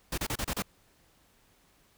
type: noise bursts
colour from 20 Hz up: pink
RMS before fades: -32 dBFS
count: 6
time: 0.12-0.623 s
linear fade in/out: 5 ms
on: 58 ms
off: 31 ms
effects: pink hiss -65 dBFS RMS until 1.97 s